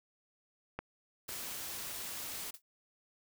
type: clicks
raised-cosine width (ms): 0.5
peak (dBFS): -23 / -29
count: 2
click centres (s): 0.79 / 1.292
type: noise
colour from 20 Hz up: white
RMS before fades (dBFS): -42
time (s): 1.28-2.51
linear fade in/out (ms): 10
type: noise with exponential decay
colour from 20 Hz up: blue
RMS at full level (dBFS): -43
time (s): 2.54-2.62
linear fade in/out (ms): 2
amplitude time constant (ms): 16
effects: none